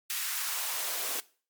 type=noise with high-pass filter sweep; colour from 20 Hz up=white; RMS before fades=-33 dBFS; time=0.1-1.2 s; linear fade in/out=0 ms; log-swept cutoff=1800 to 370 Hz; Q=1.3; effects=noise-tail reverb RT60 0.4 s tail -20 dB re dry + MP3 96 kbps